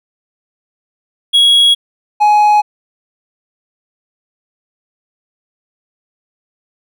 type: tone pair in turn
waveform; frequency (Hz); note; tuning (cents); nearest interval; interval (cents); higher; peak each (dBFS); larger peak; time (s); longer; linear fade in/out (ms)
triangle; 3322 / 838.5; G#7 / G#5; 0 / +16; 2 octaves; 2384; first; -4; neither; 1.33-1.75 / 2.2-2.62; neither; 20
effects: none